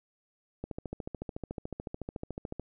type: click train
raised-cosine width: 2 ms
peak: -23 dBFS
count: 28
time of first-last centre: 0.64-2.597 s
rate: 13.8 Hz
effects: none